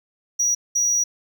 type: tone bursts at uneven times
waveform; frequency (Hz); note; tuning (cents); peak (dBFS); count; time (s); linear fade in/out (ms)
triangle; 5790; F#8; -38; -16; 2; 0.39-0.55 / 0.75-1.04; 10
effects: none